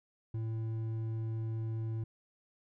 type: tone with hard clipping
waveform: triangle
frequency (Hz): 111.9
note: A2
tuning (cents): +30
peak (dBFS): -35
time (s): 0.34-2.04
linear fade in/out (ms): 5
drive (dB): 9
effects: none